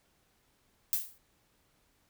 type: noise with exponential decay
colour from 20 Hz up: violet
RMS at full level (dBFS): -26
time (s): 0.93-1.18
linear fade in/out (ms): 0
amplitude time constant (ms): 53
effects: pink hiss -71 dBFS RMS until 2.09 s